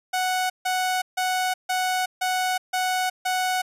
sawtooth tone bursts, 740 Hz, F#5, in tune, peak -18 dBFS, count 7, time 0.13-3.62 s, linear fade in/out 10 ms, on 370 ms, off 150 ms, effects resampled to 32000 Hz

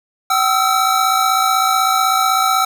square tone cluster, 763 / 1288 / 1344 Hz, G5 / E6 / E6, -47 / -41 / +33 cents, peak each -18 dBFS, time 0.3-2.65 s, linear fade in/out 5 ms, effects none

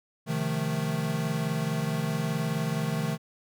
square chord, F dominant seventh, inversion second, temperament equal, 130.81 / 155.56 / 174.61 / 220 Hz, C3 / Eb3 / F3 / A3, 0 / 0 / 0 / 0 cents, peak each -36 / -30 / -36 / -34 dBFS, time 0.26-3.18 s, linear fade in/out 50 ms, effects none

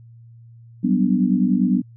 sine chord, G major seventh, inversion third, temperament equal with one note detuned, 186.07 / 196 / 246.9 / 293.7 Hz, F#3 / G3 / B3 / D4, +10 / 0 / 0 / 0 cents, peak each -20 / -21 / -19 / -24 dBFS, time 0.83-1.82 s, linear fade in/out 20 ms, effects added 116 Hz sine -42 dBFS peak until 1.96 s

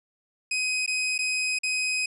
sawtooth tone with dropouts, 2516 Hz, D#7, 19 cents sharp, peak -21 dBFS, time 0.51-2.06 s, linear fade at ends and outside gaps 5 ms, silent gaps 0.863-0.876 / 1.18-1.188 / 1.588-1.633 s, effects resampled to 24000 Hz

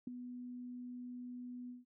sine tone with ADSR envelope, 246.9 Hz, B3, in tune, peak -35 dBFS, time 0.07-1.85 s, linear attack 5 ms, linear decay 8 ms, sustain -9 dB, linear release 160 ms, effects none

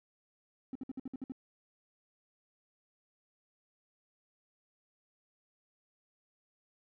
triangle tone bursts, 261.6 Hz, C4, in tune, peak -34 dBFS, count 8, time 0.73-1.321 s, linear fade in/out 2 ms, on 24 ms, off 57 ms, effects tanh soft clip ceiling -33 dBFS

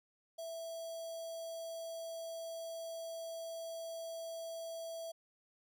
square tone with notch filter, 659.3 Hz, E5, in tune, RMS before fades -44 dBFS, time 0.38-5.12 s, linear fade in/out 10 ms, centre 2000 Hz, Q 1.3, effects none

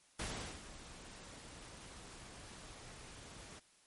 pink noise with ADSR envelope, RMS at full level -40 dBFS, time 0.19-3.6 s, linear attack 6 ms, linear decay 410 ms, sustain -13 dB, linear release 17 ms, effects white hiss -68 dBFS RMS until 3.86 s + MP3 48 kbps

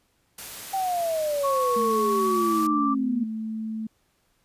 white noise, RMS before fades -38 dBFS, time 0.38-2.67 s, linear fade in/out 5 ms
sine exponential sweep, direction down, 784 to 236.1 Hz, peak -23 dBFS, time 0.73-3.24 s, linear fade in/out 10 ms
sine tone with pitch glide, 1108.7 to 1172.6 Hz, C#6 to D6, 0 to -3 cents, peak -23 dBFS, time 1.43-2.95 s, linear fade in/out 20 ms, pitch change +97 cents, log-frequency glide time 2.08-2.67 s
sine tone, 220 Hz, A3, in tune, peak -28 dBFS, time 1.76-3.87 s, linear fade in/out 5 ms
effects pink hiss -68 dBFS RMS until 4.44 s + resampled to 32000 Hz

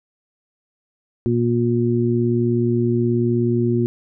harmonic tone, 118.9 Hz, A#2, 35 cents sharp, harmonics 1 / 2 / 3, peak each -20 / -20 / -20 dBFS, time 1.26-3.86 s, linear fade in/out 0 ms, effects none

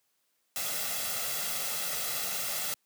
white noise with comb filter, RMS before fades -33 dBFS, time 0.56-2.74 s, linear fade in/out 0 ms, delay 1.5 ms, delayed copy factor +0.65, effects white hiss -75 dBFS RMS until 2.85 s + high-pass 150 Hz 12 dB/octave

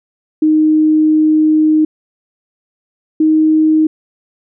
sine tone pair in turn, 310 / 312.7 Hz, D#4 / D#4, -6 / +9 cents, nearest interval unison, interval 15 cents, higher second, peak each -7 dBFS, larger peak neither, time 0.42-1.85 / 3.2-3.87 s, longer first, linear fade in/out 5 ms, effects none

